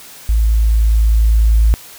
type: tone with level ramp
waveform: sine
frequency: 55 Hz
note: A1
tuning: in tune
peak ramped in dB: -9 to -6 dBFS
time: 0.29-1.74 s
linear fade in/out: 0 ms
effects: tanh soft clip ceiling -2 dBFS + white hiss -37 dBFS RMS until 1.98 s